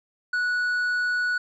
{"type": "tone with tanh clipping", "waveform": "sine", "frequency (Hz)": 1471, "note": "F#6", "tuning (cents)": -11, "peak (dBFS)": -23, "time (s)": [0.33, 1.38], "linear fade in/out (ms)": 5, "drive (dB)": 5, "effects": []}